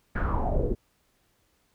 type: noise with low-pass filter sweep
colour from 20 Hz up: brown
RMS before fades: -26 dBFS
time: 0.15-0.75 s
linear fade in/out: 10 ms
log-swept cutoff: 1700 to 360 Hz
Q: 5.7
effects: pink hiss -69 dBFS RMS until 1.74 s